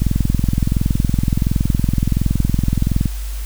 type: click train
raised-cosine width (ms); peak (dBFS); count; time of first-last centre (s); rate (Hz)
5; -3; 66; 0.02-3.057; 21.4
effects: added 50 Hz sine -22 dBFS peak until 3.45 s + white hiss -37 dBFS RMS until 3.45 s